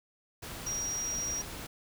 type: tone in noise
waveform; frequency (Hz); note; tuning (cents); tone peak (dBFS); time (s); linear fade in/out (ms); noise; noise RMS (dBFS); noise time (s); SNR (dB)
sine; 5710; F8; +37; -32; 0.66-1.42; 10; pink; -42; 0.42-1.67; +7
effects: none